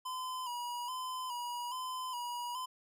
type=tone with vibrato; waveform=square; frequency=993 Hz; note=B5; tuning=9 cents sharp; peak=-38 dBFS; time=0.05-2.66 s; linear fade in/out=10 ms; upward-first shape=square; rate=1.2 Hz; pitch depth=49 cents each way; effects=none